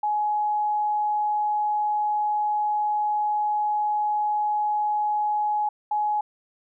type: tone pair in turn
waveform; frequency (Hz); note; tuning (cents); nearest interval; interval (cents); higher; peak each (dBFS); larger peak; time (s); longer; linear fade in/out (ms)
sine; 841 / 841; G#5 / G#5; +22 / +22; unison; 0; neither; -21; neither; 0.03-5.69 / 5.91-6.21; first; 5
effects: none